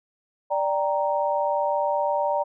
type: chord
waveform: sine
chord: G minor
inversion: second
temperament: equal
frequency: 587.3 / 784 / 932.3 Hz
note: D5 / G5 / Bb5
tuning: 0 / 0 / 0 cents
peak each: -24 / -28 / -25 dBFS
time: 0.5-2.44 s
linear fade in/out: 20 ms
effects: none